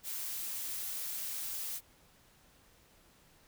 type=noise; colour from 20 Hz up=blue; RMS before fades=-39 dBFS; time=0.03-1.81 s; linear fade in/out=50 ms; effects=pink hiss -64 dBFS RMS until 3.47 s